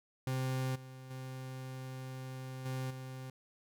40% pulse tone with level steps, 130.3 Hz, C3, 7 cents flat, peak -32 / -47 / -41 / -35 / -42 dBFS, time 0.27-3.3 s, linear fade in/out 2 ms, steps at 0.75 / 1.1 / 2.65 / 2.9 s, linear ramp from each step 10 ms, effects none

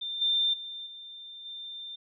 sine tone with level steps, 3587 Hz, A7, 33 cents sharp, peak -32 / -23 / -37 / -42 / -38 dBFS, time 0.01-1.96 s, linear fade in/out 10 ms, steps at 0.21 / 0.53 / 0.86 / 1.45 s, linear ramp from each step 10 ms, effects none

